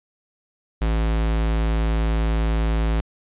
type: tone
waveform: square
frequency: 55 Hz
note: A1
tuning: in tune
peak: -19 dBFS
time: 0.81-3.01 s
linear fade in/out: 10 ms
effects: resampled to 8000 Hz + 10-bit